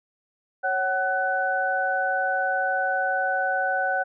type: tone cluster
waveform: sine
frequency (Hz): 551 / 753 / 1498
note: C#5 / F#5 / F#6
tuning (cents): -11 / +30 / +21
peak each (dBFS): -29 / -25 / -25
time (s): 0.63-4.04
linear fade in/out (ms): 20
effects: none